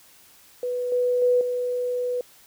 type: tone with level steps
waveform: sine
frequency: 493.9 Hz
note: B4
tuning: in tune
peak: -24 / -19 / -16 / -23 dBFS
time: 0.63-2.21 s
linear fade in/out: 2 ms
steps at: 0.92 / 1.22 / 1.41 s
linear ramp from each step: 2 ms
effects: white hiss -53 dBFS RMS until 2.46 s